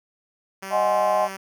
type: tone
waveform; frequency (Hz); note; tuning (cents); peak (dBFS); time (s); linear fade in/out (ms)
5% pulse; 193; G3; -27; -21; 0.62-1.37; 10
type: chord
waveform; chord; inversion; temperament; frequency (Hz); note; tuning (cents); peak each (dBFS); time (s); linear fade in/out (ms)
sine; Ab dominant seventh; second; equal; 622.3 / 740 / 830.6 / 1046.5; Eb5 / Gb5 / Ab5 / C6; 0 / 0 / 0 / 0; -21 / -24 / -25 / -25; 0.7-1.29; 50
effects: none